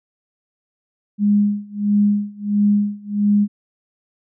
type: tone with tremolo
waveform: sine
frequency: 205.6 Hz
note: G#3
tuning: 17 cents flat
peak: -11 dBFS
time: 1.18-3.48 s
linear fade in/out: 50 ms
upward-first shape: sine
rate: 1.5 Hz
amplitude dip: 95%
effects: none